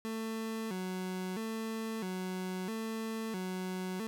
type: tone with vibrato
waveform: 30% pulse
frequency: 203 Hz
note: G#3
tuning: 39 cents flat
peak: -33 dBFS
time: 0.05-4.07 s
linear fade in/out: 0 ms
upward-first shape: square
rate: 0.76 Hz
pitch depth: 160 cents each way
effects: none